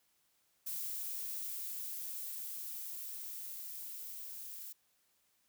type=noise with level ramp; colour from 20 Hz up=violet; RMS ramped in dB=-40 to -47 dBFS; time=0.66-4.73 s; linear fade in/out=10 ms; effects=white hiss -75 dBFS RMS until 5.48 s